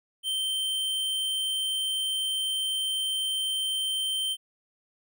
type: tone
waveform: square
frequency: 3116 Hz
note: G7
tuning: 11 cents flat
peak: -27 dBFS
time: 0.23-4.37 s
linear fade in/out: 50 ms
effects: none